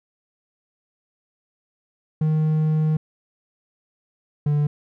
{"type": "tone pair in turn", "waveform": "triangle", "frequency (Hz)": [155.56, 147.26], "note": ["D#3", "D3"], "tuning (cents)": [0, 5], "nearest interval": "minor second", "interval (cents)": 95, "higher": "first", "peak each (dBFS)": -15, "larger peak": "neither", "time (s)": [[2.21, 2.97], [4.46, 4.67]], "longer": "first", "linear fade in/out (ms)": 5, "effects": []}